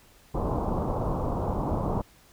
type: low-pass noise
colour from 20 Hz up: pink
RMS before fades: -28 dBFS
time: 0.34-2.02 s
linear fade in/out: 10 ms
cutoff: 1100 Hz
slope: 48 dB/octave
effects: pink hiss -57 dBFS RMS until 2.32 s